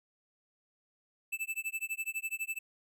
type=tone with tremolo; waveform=square; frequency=2637 Hz; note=E7; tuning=in tune; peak=-32 dBFS; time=1.32-2.59 s; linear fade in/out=10 ms; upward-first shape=sine; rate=12 Hz; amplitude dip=100%; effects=none